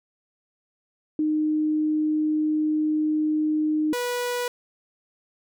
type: tone pair in turn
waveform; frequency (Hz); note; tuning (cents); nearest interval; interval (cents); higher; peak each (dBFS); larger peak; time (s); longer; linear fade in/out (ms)
sine / sawtooth; 307.2 / 489; D#4 / B4; -22 / -17; minor sixth; 805; second; -20 / -21; first; 1.19-3.93 / 3.93-4.48; first; 2
effects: none